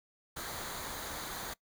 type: noise with comb filter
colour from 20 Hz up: pink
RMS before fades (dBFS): -41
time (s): 0.36-1.54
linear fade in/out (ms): 10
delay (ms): 0.37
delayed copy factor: -0.55
effects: noise-tail reverb RT60 0.1 s tail -21 dB re dry